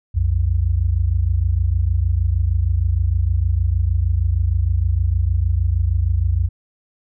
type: tone pair together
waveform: sine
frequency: 62.53 / 89 Hz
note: B1 / F2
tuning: +22 / +33 cents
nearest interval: tritone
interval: 611 cents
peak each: -18 / -17 dBFS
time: 0.14-6.49 s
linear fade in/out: 20 ms
effects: none